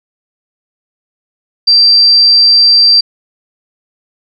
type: tone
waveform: sine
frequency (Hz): 4699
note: D8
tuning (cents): 0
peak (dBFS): -3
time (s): 1.67-3.01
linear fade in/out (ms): 10
effects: none